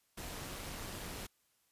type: noise with amplitude modulation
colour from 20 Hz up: pink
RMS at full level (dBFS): -42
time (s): 0.17-1.27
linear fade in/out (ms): 10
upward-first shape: sine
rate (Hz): 205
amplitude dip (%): 50
effects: white hiss -75 dBFS RMS until 1.71 s + resampled to 32000 Hz